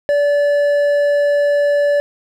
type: tone with hard clipping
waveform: triangle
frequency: 578 Hz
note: D5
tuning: 28 cents flat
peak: -13 dBFS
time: 0.09-2 s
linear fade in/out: 0 ms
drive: 9 dB
effects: none